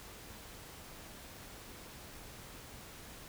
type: silence
effects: pink hiss -51 dBFS RMS until 3.28 s